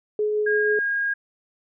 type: tone with tremolo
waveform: sine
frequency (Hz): 422.8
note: G#4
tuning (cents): +31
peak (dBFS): -19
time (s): 0.19-0.79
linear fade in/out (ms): 2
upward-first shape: triangle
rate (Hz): 6.2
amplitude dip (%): 25
type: tone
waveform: sine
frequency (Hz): 1629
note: G#6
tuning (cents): -34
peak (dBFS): -21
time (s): 0.46-1.14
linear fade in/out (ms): 10
effects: none